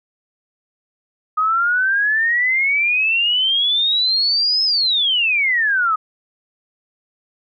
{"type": "exponential two-way sweep", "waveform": "sine", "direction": "up then down", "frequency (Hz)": [1244.5, 5210, 1244.5], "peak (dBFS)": -14, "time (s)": [1.37, 5.96], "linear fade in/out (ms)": 10, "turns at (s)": 4.64, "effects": []}